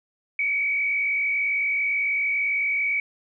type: tone with frequency modulation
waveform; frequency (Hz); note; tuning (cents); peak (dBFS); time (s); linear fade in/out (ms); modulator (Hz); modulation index
sine; 2271; C#7; +41; -21; 0.39-3; 2; 49; 1.1
effects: none